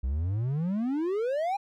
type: exponential sweep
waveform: triangle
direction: up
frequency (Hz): 60.5 to 826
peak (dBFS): -24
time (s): 0.03-1.57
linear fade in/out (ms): 10
effects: none